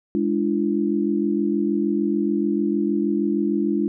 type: chord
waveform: sine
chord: D diminished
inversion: second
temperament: equal with one note detuned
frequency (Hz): 207.7 / 293.7 / 340.3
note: Ab3 / D4 / F4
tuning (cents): 0 / 0 / -45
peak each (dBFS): -23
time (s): 0.15-3.88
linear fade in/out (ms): 0
effects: none